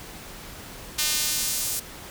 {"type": "tone with high-pass filter sweep", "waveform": "sawtooth", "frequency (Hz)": 303, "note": "D#4", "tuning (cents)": -46, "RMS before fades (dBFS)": -26, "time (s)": [0.98, 1.8], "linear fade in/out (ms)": 10, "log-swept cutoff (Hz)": [3700, 8200], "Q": 0.76, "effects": ["pink hiss -41 dBFS RMS until 2.1 s"]}